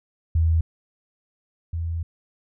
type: tone pair in turn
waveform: sine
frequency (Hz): 81.4 / 83.21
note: E2 / E2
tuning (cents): -21 / +17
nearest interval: unison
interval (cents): 38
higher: second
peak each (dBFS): -16 / -24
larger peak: first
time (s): 0.35-0.61 / 1.73-2.03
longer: second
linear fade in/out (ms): 5
effects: none